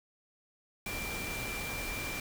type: tone in noise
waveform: sine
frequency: 2363 Hz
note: D7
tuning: 10 cents sharp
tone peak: -39 dBFS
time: 0.86-2.2 s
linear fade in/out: 2 ms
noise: pink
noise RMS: -39 dBFS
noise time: 0.86-2.2 s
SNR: -3 dB
effects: none